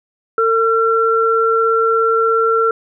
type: tone pair together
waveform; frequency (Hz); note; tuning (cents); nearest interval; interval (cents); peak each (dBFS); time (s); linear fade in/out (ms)
sine; 451.9 / 1358.5; A4 / F6; +46 / -48; octave + perfect fifth; 1906; -14; 0.38-2.71; 2
effects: none